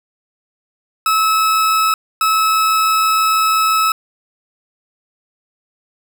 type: tone bursts at uneven times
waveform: 40% pulse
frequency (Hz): 1297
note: E6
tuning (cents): -28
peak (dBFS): -11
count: 2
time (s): 1.06-1.94 / 2.21-3.92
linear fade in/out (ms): 2
effects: none